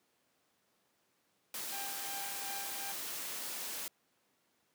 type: noise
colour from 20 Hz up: white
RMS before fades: -41 dBFS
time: 1.54-3.88 s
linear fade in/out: 2 ms
type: tone with tremolo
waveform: sawtooth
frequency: 795 Hz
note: G5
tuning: 24 cents sharp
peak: -39 dBFS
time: 1.71-2.93 s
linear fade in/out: 20 ms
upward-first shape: sine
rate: 2.7 Hz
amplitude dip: 55%
effects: pink hiss -75 dBFS RMS until 4.74 s + high-pass 200 Hz 12 dB/octave